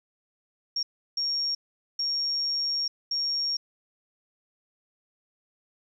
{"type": "tone bursts at uneven times", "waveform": "sine", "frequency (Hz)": 5550, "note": "F8", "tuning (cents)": -12, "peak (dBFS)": -25, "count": 4, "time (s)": [[0.76, 0.83], [1.17, 1.55], [1.99, 2.88], [3.11, 3.57]], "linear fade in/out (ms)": 5, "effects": ["10-bit"]}